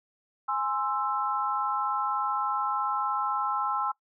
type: chord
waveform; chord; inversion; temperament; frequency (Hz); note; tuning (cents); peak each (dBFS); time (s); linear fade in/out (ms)
sine; Ab augmented; none; equal with one note detuned; 830.6 / 1046.5 / 1323.1; Ab5 / C6 / E6; 0 / 0 / +6; -31 / -31 / -29; 0.48-3.92; 10
effects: noise-tail reverb RT60 0.1 s tail -20 dB re dry